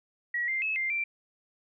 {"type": "tone with pitch steps", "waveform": "sine", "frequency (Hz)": [1919, 2095, 2590, 2100, 2353], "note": ["A#6", "C7", "E7", "C7", "D7"], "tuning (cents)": [50, 2, -31, 6, 3], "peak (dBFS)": -27, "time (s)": [0.34, 1.04], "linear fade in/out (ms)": 5, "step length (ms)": 140, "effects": []}